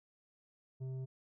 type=tone with tanh clipping; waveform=triangle; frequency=130.81 Hz; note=C3; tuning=in tune; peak=-40 dBFS; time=0.8-1.06 s; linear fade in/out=20 ms; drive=12 dB; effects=none